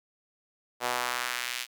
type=tone with high-pass filter sweep; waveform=sawtooth; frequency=123 Hz; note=B2; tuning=7 cents flat; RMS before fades=-32 dBFS; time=0.8-1.67 s; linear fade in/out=50 ms; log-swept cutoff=680 to 2800 Hz; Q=1.2; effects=none